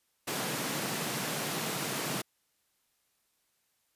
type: high-pass noise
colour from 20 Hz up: pink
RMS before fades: -34 dBFS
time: 0.27-2.22 s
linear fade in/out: 10 ms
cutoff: 130 Hz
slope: 48 dB/octave
effects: white hiss -75 dBFS RMS until 3.95 s + resampled to 32000 Hz